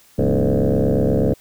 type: tone with frequency modulation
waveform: sine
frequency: 157.5 Hz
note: D#3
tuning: 21 cents sharp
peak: -13 dBFS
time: 0.18-1.34 s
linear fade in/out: 10 ms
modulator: 68.3 Hz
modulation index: 6.1
effects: tanh soft clip ceiling -9 dBFS + white hiss -52 dBFS RMS until 1.4 s